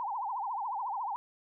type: tone with vibrato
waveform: sine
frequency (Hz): 897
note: A5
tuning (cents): +33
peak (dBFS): -32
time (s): 0-1.16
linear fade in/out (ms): 0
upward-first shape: triangle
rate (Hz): 14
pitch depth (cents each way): 270
effects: none